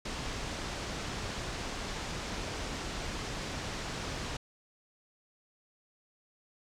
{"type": "low-pass noise", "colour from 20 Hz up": "pink", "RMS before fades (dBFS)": -38, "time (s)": [0.05, 4.37], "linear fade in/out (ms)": 5, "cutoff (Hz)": 7100, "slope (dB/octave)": 24, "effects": []}